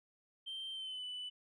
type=tone with pitch glide; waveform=sine; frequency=3136 to 2987 Hz; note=G7 to F#7; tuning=0 to +16 cents; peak=-39 dBFS; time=0.46-1.3 s; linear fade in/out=20 ms; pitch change=-84 cents; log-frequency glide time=0.72-1.04 s; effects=tanh soft clip ceiling -39 dBFS